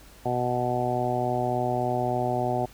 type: harmonic tone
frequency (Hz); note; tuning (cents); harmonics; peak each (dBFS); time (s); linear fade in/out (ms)
123.47; B2; 0; 1 / 2 / 3 / 4 / 5 / 6 / 7; -31 / -33 / -31 / -37 / -30 / -28 / -35; 0.25-2.66; 10
effects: added 50 Hz sine -52 dBFS peak until 2.73 s + pink hiss -52 dBFS RMS until 2.73 s